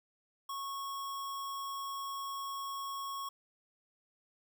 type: tone with sample-and-hold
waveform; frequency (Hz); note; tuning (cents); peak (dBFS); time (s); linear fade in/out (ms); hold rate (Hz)
sine; 1100; C#6; -14; -37; 0.49-3.29; 5; 4410
effects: none

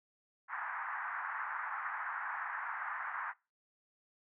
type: band-pass noise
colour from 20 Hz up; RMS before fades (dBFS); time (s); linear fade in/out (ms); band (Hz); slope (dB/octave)
white; -40; 0.48-3.34; 50; 840 to 1800; 48
effects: noise-tail reverb RT60 0.3 s tail -24 dB re dry

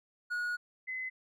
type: tone pair in turn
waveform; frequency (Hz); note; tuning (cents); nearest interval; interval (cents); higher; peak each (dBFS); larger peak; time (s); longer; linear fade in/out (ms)
triangle / sine; 1451 / 2035; F#6 / C7; -34 / -49; tritone; 585; second; -30 / -35; first; 0.3-0.57 / 0.87-1.1; first; 20
effects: none

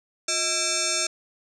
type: tone with frequency modulation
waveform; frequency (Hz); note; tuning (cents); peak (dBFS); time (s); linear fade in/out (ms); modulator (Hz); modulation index
sine; 634; D#5; +32; -22; 0.28-1.07; 5; 990; 7.6
effects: none

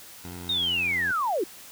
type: tone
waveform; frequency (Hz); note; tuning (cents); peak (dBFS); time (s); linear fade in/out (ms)
15% pulse; 87.9; F2; +12; -31; 0.24-1.12; 10
type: linear sweep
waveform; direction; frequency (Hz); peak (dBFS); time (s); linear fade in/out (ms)
sine; down; 3771 to 311.1; -23; 0.49-1.44; 5
effects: white hiss -46 dBFS RMS until 1.71 s

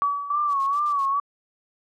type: tone with exponential decay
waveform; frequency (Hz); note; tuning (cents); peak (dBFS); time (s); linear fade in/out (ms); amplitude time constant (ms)
sine; 1142; D6; -49; -17; 0.02-0.76; 0; 160
type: tone with vibrato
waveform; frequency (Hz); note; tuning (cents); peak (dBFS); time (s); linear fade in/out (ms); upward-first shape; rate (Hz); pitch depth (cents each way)
sine; 1140; C#6; +48; -20; 0.3-1.2; 5; sine; 2.3; 78
type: noise with tremolo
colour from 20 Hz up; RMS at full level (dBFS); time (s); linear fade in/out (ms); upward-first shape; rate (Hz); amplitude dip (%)
violet; -34; 0.47-1.13; 50; square; 7.7; 80
effects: low-pass 4000 Hz 12 dB/octave

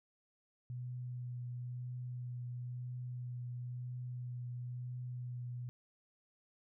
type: tone with vibrato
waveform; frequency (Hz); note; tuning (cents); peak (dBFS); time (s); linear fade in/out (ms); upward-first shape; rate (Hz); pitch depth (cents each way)
sine; 123.47; B2; 0; -40; 0.7-5.69; 0; triangle; 0.99; 16
effects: none

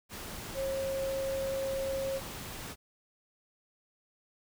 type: tone in noise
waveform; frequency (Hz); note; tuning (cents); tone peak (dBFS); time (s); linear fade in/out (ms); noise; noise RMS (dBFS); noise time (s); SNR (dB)
sine; 540; C#5; -45; -31; 0.54-2.21; 50; pink; -42; 0.09-2.76; +8
effects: none

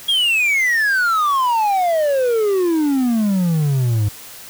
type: exponential sweep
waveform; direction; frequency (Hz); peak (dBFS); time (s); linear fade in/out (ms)
triangle; down; 3320 to 100.5; -12; 0.08-4.09; 10
effects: white hiss -37 dBFS RMS until 4.49 s

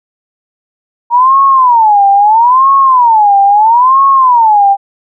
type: tone with vibrato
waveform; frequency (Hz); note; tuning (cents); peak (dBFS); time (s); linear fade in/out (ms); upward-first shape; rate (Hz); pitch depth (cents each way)
sine; 932.3; A#5; 0; -3; 1.1-4.77; 50; sine; 0.76; 280
effects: none

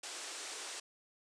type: band-pass noise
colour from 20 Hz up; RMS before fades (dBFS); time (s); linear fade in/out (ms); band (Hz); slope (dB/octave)
white; -45; 0.03-0.8; 5; 300 to 9000; 48
effects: none

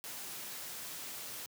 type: noise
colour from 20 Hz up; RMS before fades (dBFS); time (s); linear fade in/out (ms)
white; -44; 0.04-1.46; 0
effects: high-pass 100 Hz 12 dB/octave

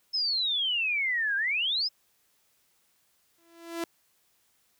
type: exponential two-way sweep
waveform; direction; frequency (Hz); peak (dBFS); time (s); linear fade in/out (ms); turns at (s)
sine; down then up; 5274 to 1567 to 5274; -25; 0.13-1.89; 20; 1.36
type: tone with exponential growth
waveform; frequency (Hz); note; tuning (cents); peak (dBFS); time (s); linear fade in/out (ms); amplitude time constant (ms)
sawtooth; 335.7; E4; +32; -24; 3.38-3.84; 2; 100
effects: white hiss -69 dBFS RMS until 4.79 s

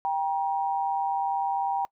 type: tone pair together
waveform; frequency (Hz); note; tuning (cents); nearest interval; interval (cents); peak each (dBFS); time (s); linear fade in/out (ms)
sine; 788.6 / 949; G5 / A#5; +10 / +31; minor third; 321; -26 / -28; 0.05-1.85; 0
effects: noise-tail reverb RT60 0.1 s tail -23 dB re dry

